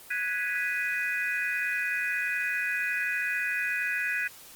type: chord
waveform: sine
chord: G# minor seventh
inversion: third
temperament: equal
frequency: 1480 / 1661.2 / 1975.5 / 2489 Hz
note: F#6 / G#6 / B6 / D#7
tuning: 0 / 0 / 0 / 0 cents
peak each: -34 / -31 / -33 / -32 dBFS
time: 0.1-4.28 s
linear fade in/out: 10 ms
effects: white hiss -49 dBFS RMS until 4.55 s + Opus 24 kbps